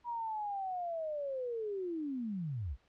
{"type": "linear sweep", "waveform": "sine", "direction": "down", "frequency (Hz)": [967, 53.9], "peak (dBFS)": -35, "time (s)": [0.04, 2.77], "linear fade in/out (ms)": 50, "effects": ["pink hiss -71 dBFS RMS until 2.88 s", "low-pass 4000 Hz 12 dB/octave"]}